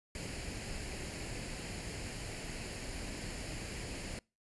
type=noise with comb filter; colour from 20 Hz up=pink; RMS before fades=-42 dBFS; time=0.15-4.19 s; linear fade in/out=2 ms; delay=0.42 ms; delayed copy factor=+0.55; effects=noise-tail reverb RT60 0.3 s tail -26 dB re dry + resampled to 24000 Hz